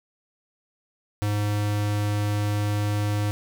square tone, 103.83 Hz, G#2, in tune, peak -23 dBFS, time 1.22-3.31 s, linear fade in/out 0 ms, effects 10-bit

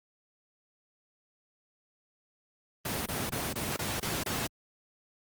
pink noise bursts, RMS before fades -32 dBFS, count 7, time 2.85-4.47 s, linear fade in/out 5 ms, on 210 ms, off 25 ms, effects high-pass 80 Hz 12 dB/octave + Opus 24 kbps

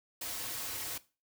white noise with comb filter, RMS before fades -39 dBFS, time 0.21-0.98 s, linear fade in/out 5 ms, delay 5 ms, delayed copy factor -0.55, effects noise-tail reverb RT60 0.3 s tail -17 dB re dry

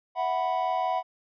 triangle chord, E suspended second, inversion none, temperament equal with one note detuned, 655.1 / 740 / 987.8 Hz, E5 / F#5 / B5, -11 / 0 / 0 cents, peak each -30 / -25 / -28 dBFS, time 0.15-1.03 s, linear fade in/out 50 ms, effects resampled to 11025 Hz

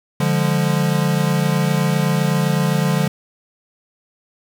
square chord, D diminished, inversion none, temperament equal with one note detuned, 146.83 / 174.61 / 206.3 Hz, D3 / F3 / Ab3, 0 / 0 / -11 cents, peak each -19 / -20 / -24 dBFS, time 0.2-3.08 s, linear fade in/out 5 ms, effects 7-bit

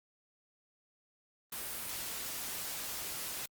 white noise, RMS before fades -40 dBFS, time 1.52-3.46 s, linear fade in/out 5 ms, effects Opus 32 kbps

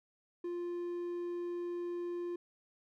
triangle tone, 349.2 Hz, F4, in tune, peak -34 dBFS, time 0.44-2.36 s, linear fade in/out 5 ms, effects none

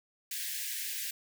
white high-pass noise, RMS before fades -37 dBFS, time 0.31-1.11 s, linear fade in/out 5 ms, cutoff 1600 Hz, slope 96 dB/octave, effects none

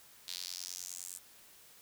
square tone with high-pass filter sweep, 44.86 Hz, F1, 47 cents sharp, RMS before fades -44 dBFS, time 0.27-1.19 s, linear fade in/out 20 ms, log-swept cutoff 4000 to 8400 Hz, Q 3, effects white hiss -59 dBFS RMS until 1.81 s

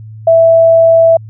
sine tone, 659.3 Hz, E5, in tune, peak -3 dBFS, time 0.27-1.17 s, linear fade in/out 5 ms, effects added 109 Hz sine -27 dBFS peak until 1.29 s

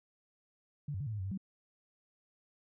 sine tone with pitch steps, 145.2 / 95.6 / 143.7 / 111.1 / 104.6 / 93.7 / 97.7 / 191.6 Hz, D3 / G2 / D3 / A2 / G#2 / F#2 / G2 / G3, -19 / -43 / -37 / +17 / +13 / +22 / -5 / -39 cents, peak -35 dBFS, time 0.88-1.376 s, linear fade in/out 5 ms, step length 62 ms, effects none

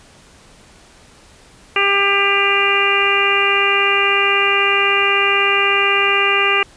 harmonic tone, 398.2 Hz, G4, 27 cents sharp, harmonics 1 / 2 / 3 / 4 / 5 / 6 / 7, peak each -21 / -25 / -19 / -24 / -21 / -18 / -18 dBFS, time 1.76-6.63 s, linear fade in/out 2 ms, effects pink hiss -46 dBFS RMS until 6.76 s + resampled to 22050 Hz

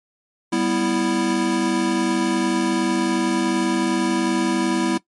square chord, E minor, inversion first, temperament equal, 196 / 246.9 / 329.6 Hz, G3 / B3 / E4, 0 / 0 / 0 cents, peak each -26 / -24 / -21 dBFS, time 0.52-4.98 s, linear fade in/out 10 ms, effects noise-tail reverb RT60 0.1 s tail -18 dB re dry + MP3 48 kbps

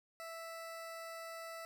20% pulse tone, 659.3 Hz, E5, in tune, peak -40 dBFS, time 0.2-1.65 s, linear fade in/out 0 ms, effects none

